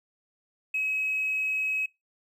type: tone with hard clipping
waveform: sine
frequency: 2555 Hz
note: D#7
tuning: 45 cents sharp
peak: -26 dBFS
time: 0.74-1.86 s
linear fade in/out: 5 ms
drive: 1 dB
effects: noise-tail reverb RT60 0.2 s tail -23 dB re dry